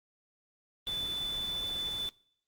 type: tone in noise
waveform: sine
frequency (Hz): 3499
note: A7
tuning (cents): -10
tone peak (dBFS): -32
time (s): 0.87-2.09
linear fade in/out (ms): 0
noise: pink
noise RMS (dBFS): -45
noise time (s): 0.87-2.09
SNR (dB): +10
effects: noise-tail reverb RT60 0.6 s tail -23 dB re dry + Opus 24 kbps